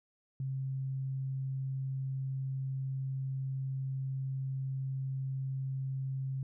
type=tone; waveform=sine; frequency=133.6 Hz; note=C3; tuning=36 cents sharp; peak=-33 dBFS; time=0.4-6.43 s; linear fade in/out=2 ms; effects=none